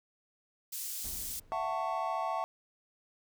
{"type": "high-pass noise", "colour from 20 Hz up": "pink", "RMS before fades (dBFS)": -39, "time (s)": [0.72, 1.4], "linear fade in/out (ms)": 10, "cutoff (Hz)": 7300, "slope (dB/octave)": 12}
{"type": "noise with exponential decay", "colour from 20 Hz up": "brown", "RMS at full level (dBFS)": -45, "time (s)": [1.04, 2.38], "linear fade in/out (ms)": 5, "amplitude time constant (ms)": 290}
{"type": "chord", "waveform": "triangle", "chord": "F# minor seventh", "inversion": "third", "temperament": "just", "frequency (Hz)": [666, 740, 888, 1110], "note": ["E5", "F#5", "A5", "C#6"], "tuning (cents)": [18, 0, 16, 2], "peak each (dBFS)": -35, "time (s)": [1.52, 2.44], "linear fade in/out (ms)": 0}
{"effects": []}